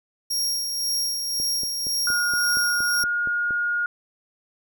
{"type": "tone with tremolo", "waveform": "sawtooth", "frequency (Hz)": 5588, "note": "F8", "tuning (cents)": 0, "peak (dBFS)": -19, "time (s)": [0.3, 3.04], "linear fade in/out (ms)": 10, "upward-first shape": "sine", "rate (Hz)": 1.9, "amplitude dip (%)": 40}
{"type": "click train", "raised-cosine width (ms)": 2, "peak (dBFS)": -25, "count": 10, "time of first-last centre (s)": [1.4, 3.508], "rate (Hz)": 4.27}
{"type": "tone", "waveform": "sine", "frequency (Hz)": 1430, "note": "F6", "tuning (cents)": 41, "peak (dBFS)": -21, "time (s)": [2.07, 3.86], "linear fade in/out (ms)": 2}
{"effects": []}